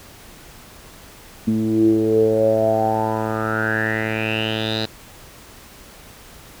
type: tone with low-pass filter sweep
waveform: 10% pulse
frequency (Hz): 110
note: A2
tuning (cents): 0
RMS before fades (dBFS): -19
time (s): 1.47-4.86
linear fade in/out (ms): 10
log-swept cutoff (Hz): 240 to 4200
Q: 8.4
effects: pink hiss -43 dBFS RMS until 6.6 s